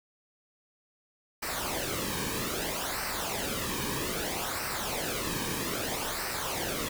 pink noise with flanger, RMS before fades -33 dBFS, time 1.42-6.89 s, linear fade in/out 10 ms, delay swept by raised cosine 0.29 to 1.49 ms, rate 0.62 Hz, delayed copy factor -0.65, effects none

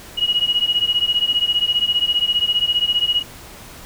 sine beating tone pair, 2893 / 2908 Hz, F#7 / F#7, -40 / -31 cents, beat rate 15 Hz, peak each -18 / -19 dBFS, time 0.17-3.23 s, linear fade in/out 20 ms, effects pink hiss -39 dBFS RMS until 3.85 s

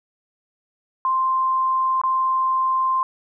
sine tone with dropouts, 1046.5 Hz, C6, in tune, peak -17 dBFS, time 1.05-3.03 s, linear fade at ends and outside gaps 1 ms, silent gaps 2.015-2.036 s, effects none

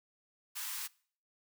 white high-pass noise, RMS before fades -40 dBFS, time 0.55-0.88 s, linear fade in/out 20 ms, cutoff 900 Hz, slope 48 dB/octave, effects noise-tail reverb RT60 0.5 s tail -23 dB re dry

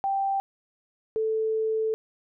sine tone pair in turn, 784 / 440 Hz, G5 / A4, 0 / 0 cents, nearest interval minor seventh, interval 1000 cents, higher first, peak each -23 dBFS, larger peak neither, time 0.04-0.4 / 1.16-1.94 s, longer second, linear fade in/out 0 ms, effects none

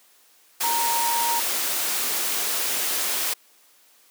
sine tone in noise, 932.3 Hz, A#5, in tune, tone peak -23 dBFS, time 0.63-1.4 s, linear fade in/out 10 ms, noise white, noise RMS -25 dBFS, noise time 0.6-3.34 s, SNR -1 dB, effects white hiss -57 dBFS RMS until 4.1 s + high-pass 300 Hz 12 dB/octave

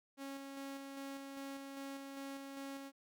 sawtooth tone with tremolo, 274.6 Hz, C#4, 16 cents flat, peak -40 dBFS, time 0.17-2.92 s, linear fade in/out 50 ms, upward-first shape square, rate 2.5 Hz, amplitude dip 30%, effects none

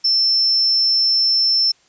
sine tone, 5340 Hz, E8, 22 cents sharp, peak -13 dBFS, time 0.04-1.72 s, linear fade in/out 10 ms, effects white hiss -56 dBFS RMS until 1.88 s + resampled to 16000 Hz

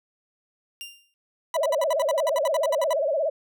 sawtooth tone with exponential decay, 2794 Hz, F7, in tune, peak -29 dBFS, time 0.81-1.14 s, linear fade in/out 0 ms, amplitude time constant 70 ms
40% pulse tone bursts, 987.8 Hz, B5, in tune, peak -24 dBFS, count 16, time 1.54-2.932 s, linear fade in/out 2 ms, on 27 ms, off 64 ms
sine tone with vibrato, 597 Hz, D5, 28 cents sharp, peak -21 dBFS, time 1.55-3.3 s, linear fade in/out 10 ms, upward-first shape sine, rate 17 Hz, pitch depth 180 cents each way
effects none

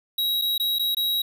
square tone with dropouts, 3842 Hz, B7, 48 cents flat, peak -22 dBFS, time 0.18-1.22 s, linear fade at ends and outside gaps 5 ms, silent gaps 0.415-0.419 / 0.58-0.598 / 0.786-0.794 / 0.948-0.968 s, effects none

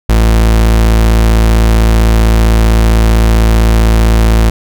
40% pulse tone, 55.6 Hz, A1, 19 cents sharp, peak -4 dBFS, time 0.09-4.5 s, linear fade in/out 5 ms, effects none

